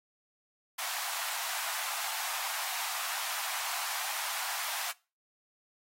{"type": "high-pass noise", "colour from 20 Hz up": "pink", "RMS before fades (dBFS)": -36, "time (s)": [0.78, 4.92], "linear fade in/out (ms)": 10, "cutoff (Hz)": 710, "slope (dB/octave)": 48, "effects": ["noise-tail reverb RT60 0.3 s tail -21 dB re dry", "AAC 48 kbps"]}